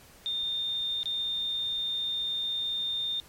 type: tone with dropouts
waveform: sine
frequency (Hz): 3629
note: A#7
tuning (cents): -47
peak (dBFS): -28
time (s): 0.26-3.2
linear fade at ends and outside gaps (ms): 0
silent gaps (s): 1.031-1.057
effects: pink hiss -54 dBFS RMS until 3.28 s + MP3 64 kbps